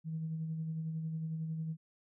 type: tone with tremolo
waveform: sine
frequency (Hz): 160.1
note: D#3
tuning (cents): +50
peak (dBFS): -33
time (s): 0.04-1.77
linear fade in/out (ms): 50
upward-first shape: sine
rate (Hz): 11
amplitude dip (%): 35
effects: tanh soft clip ceiling -29 dBFS